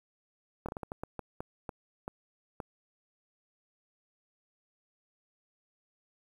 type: slowing click train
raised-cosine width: 1 ms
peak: -23 dBFS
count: 12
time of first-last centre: 0.66-2.602 s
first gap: 26 ms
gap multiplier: 1.35
effects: 9-bit